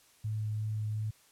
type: tone with vibrato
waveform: sine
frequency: 107.6 Hz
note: A2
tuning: 38 cents flat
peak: -31 dBFS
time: 0.24-1.11 s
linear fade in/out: 10 ms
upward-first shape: sine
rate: 2.8 Hz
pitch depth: 9 cents each way
effects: white hiss -63 dBFS RMS until 1.31 s + low-pass 12000 Hz 12 dB/octave